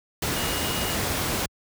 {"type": "tone in noise", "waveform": "sine", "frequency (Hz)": 2871, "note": "F7", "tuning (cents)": 47, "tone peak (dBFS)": -34, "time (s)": [0.36, 0.95], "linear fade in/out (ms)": 5, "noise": "pink", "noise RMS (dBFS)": -26, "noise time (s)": [0.22, 1.46], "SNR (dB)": -11, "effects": ["high-pass 60 Hz 12 dB/octave"]}